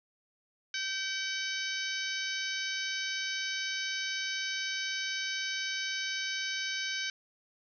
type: harmonic tone with a mistuned harmonic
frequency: 762 Hz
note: G5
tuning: 49 cents flat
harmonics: 2 / 3 / 4 / 5 / 6 / 7 / 8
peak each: -37 / -39 / -40 / -41 / -42 / -42 / -43 dBFS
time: 0.74-7.1 s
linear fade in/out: 2 ms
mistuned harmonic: 2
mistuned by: +36 cents
effects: none